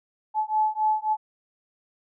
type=beating tone pair; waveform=sine; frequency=860 / 863.7 Hz; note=A5 / A5; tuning=-40 / -32 cents; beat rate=3.7 Hz; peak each=-24 dBFS; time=0.34-1.17 s; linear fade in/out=50 ms; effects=none